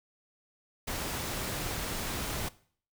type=noise; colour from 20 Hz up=pink; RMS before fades=-35 dBFS; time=0.87-2.49 s; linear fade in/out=10 ms; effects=noise-tail reverb RT60 0.5 s tail -19 dB re dry